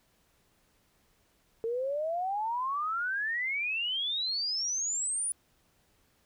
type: exponential sweep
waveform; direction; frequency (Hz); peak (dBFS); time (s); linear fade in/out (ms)
sine; up; 447 to 9900; -29; 1.64-5.32; 0
effects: pink hiss -69 dBFS RMS until 6.25 s